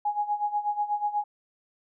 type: tone with tremolo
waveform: sine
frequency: 830.6 Hz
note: G#5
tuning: in tune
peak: -22 dBFS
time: 0.05-1.24 s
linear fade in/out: 5 ms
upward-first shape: sine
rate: 8.2 Hz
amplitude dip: 80%
effects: none